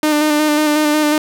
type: tone with vibrato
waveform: sawtooth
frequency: 301.7 Hz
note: D4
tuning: 47 cents sharp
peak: -8 dBFS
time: 0.03-1.18 s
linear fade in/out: 2 ms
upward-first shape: square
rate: 5.5 Hz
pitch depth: 22 cents each way
effects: none